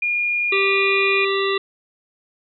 sine tone, 2424 Hz, D#7, 46 cents flat, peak -18 dBFS, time 0.02-1.25 s, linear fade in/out 5 ms
harmonic tone, 392 Hz, G4, in tune, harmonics 1 / 3 / 5 / 7 / 9 / 10, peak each -20 / -25 / -27 / -28 / -30 / -30 dBFS, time 0.52-1.58 s, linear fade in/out 5 ms
effects none

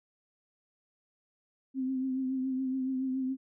sine tone with vibrato, 261.6 Hz, C4, in tune, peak -29 dBFS, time 1.74-3.37 s, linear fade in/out 50 ms, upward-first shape triangle, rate 7.1 Hz, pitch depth 39 cents each way, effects none

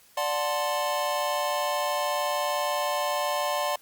square chord, D dominant seventh, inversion none, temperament equal with one note detuned, 587.3 / 733.2 / 880 / 1046.5 Hz, D5 / F#5 / A5 / C6, 0 / -16 / 0 / 0 cents, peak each -30 / -33 / -34 / -31 dBFS, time 0.17-3.76 s, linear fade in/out 5 ms, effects white hiss -57 dBFS RMS until 3.81 s + Opus 48 kbps

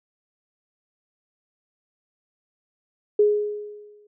sine tone with exponential decay, 417.1 Hz, G#4, 7 cents sharp, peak -12 dBFS, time 3.19-4.07 s, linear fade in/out 5 ms, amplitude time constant 190 ms, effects none

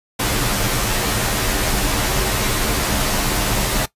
pink noise with comb filter, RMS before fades -19 dBFS, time 0.19-3.86 s, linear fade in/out 10 ms, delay 12 ms, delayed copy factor -0.85, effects noise-tail reverb RT60 0.1 s tail -17 dB re dry + resampled to 32000 Hz

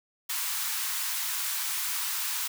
white high-pass noise, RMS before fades -31 dBFS, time 0.29-2.48 s, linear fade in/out 10 ms, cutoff 870 Hz, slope 48 dB/octave, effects none

